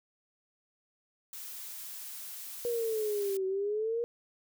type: noise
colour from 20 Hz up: blue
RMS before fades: -43 dBFS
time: 1.33-3.37 s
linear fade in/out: 2 ms
type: exponential two-way sweep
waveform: sine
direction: down then up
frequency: 481.6 to 376.4 to 476.9 Hz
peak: -29 dBFS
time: 2.65-4.04 s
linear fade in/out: 0 ms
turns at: 3.46 s
effects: none